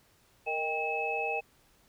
sine tone cluster, 463.7 / 624 / 795 / 2585 Hz, A#4 / D#5 / G5 / E7, -9 / +5 / +24 / -34 cents, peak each -36 / -38 / -34 / -33 dBFS, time 0.46-1.41 s, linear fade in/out 20 ms, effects pink hiss -65 dBFS RMS until 1.88 s

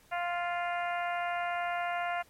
harmonic tone, 349.2 Hz, F4, in tune, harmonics 2 / 3 / 4 / 5 / 6 / 7 / 8, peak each -32 / -40 / -38 / -42 / -41 / -46 / -47 dBFS, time 0.11-2.23 s, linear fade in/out 20 ms, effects pink hiss -62 dBFS RMS until 2.29 s + MP3 64 kbps

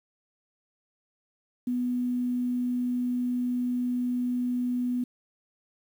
sine tone with quantisation, 246.9 Hz, B3, in tune, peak -25 dBFS, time 1.67-5.04 s, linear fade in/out 5 ms, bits 9, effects none

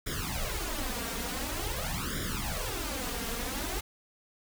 pink noise with flanger, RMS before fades -34 dBFS, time 0.06-3.81 s, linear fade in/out 10 ms, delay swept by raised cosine 0.56 to 4.36 ms, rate 0.47 Hz, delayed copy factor +0.95, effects none

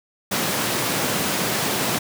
pink high-pass noise, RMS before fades -23 dBFS, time 0.31-1.99 s, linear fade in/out 10 ms, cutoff 130 Hz, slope 24 dB/octave, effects none

